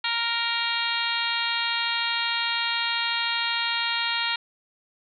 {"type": "harmonic tone", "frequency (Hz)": 466.4, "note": "A#4", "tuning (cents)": 1, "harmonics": [2, 3, 4, 5, 6, 7, 8, 9], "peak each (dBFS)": [-32, -32, -32, -32, -32, -32, -32, -32], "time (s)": [0.04, 4.36], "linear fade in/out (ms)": 5, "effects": []}